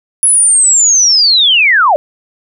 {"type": "linear sweep", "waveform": "sine", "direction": "down", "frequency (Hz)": [10460, 554.4], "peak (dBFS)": -5, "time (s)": [0.23, 1.96], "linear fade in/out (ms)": 0, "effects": []}